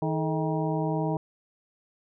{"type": "harmonic tone with a mistuned harmonic", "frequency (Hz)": 158.4, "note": "D#3", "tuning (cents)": 31, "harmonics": [1, 2, 3, 4, 5, 6], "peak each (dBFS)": [-28, -31, -33, -34, -35, -36], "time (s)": [0.02, 1.17], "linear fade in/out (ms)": 2, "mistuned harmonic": 3, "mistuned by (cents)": -150, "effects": []}